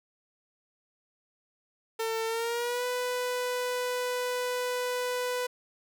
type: tone with pitch glide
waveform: sawtooth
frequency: 450.1 to 496.5 Hz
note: A4 to B4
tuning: +39 to +9 cents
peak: -25 dBFS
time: 1.99-5.47 s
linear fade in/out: 10 ms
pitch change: +170 cents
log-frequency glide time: 2.27-2.85 s
effects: none